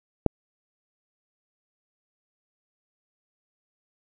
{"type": "click", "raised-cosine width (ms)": 2, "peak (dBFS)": -5, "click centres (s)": 0.263, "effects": []}